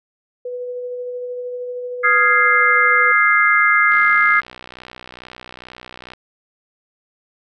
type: tone with tremolo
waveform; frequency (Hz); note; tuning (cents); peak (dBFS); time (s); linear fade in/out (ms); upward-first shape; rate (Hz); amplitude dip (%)
sine; 493.9; B4; 0; -23; 0.45-3.12; 5; sine; 13; 25
type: chord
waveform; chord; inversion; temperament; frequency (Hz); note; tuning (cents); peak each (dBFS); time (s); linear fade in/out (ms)
sine; F minor seventh; third; equal with one note detuned; 1244.5 / 1392.9 / 1661.2 / 2093; Eb6 / F6 / Ab6 / C7; 0 / -5 / 0 / 0; -17 / -19 / -16 / -15; 2.03-4.41; 20
type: click train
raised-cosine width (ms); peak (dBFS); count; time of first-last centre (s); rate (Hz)
0.3; -19; 139; 3.92-6.135; 62.3
effects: none